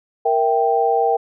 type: chord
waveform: sine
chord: E diminished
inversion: second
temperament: equal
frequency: 466.2 / 659.3 / 784 Hz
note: Bb4 / E5 / G5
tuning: 0 / 0 / 0 cents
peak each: -18 / -22 / -17 dBFS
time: 0.25-1.17 s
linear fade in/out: 10 ms
effects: none